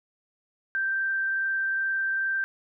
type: tone with frequency modulation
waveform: sine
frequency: 1568 Hz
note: G6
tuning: in tune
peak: -24 dBFS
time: 0.75-2.44 s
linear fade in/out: 0 ms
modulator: 22.4 Hz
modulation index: 0.4
effects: none